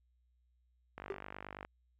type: click train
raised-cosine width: 0.5 ms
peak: -29 dBFS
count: 34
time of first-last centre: 0.98-1.649 s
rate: 49.3 Hz
type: tone with exponential decay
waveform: triangle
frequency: 392 Hz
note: G4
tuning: in tune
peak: -30 dBFS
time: 1.1-1.19 s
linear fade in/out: 2 ms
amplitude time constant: 18 ms
effects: added 61 Hz sine -70 dBFS peak until 1.99 s